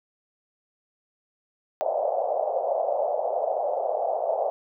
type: band-pass noise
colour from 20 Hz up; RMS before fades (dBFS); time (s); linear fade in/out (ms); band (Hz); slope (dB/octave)
white; -26; 1.81-4.5; 0; 540 to 710; 48
effects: none